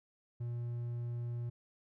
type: tone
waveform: triangle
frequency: 119.4 Hz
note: A#2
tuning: 42 cents sharp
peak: -34 dBFS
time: 0.4-1.5 s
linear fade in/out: 10 ms
effects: none